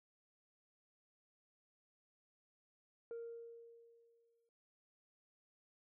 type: tone with exponential decay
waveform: sine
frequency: 464.9 Hz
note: A#4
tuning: 5 cents flat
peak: -40 dBFS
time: 3.11-4.49 s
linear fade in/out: 1 ms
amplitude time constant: 300 ms
effects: noise-tail reverb RT60 0.6 s tail -23 dB re dry + tanh soft clip ceiling -42 dBFS